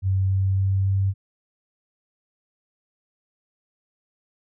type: tone with pitch steps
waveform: sine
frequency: 95.5 / 96.05 / 96.61 / 97.17 Hz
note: G2 / G2 / G2 / G2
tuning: -45 / -35 / -25 / -15 cents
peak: -18 dBFS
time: 0.02-1.14 s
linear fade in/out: 50 ms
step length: 280 ms
effects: none